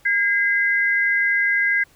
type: tone pair together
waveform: sine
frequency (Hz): 1621.5 / 2043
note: G#6 / C7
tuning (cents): -42 / -42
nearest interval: major third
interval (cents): 400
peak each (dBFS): -19 / -19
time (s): 0.05-1.84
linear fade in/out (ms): 10
effects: pink hiss -55 dBFS RMS until 1.95 s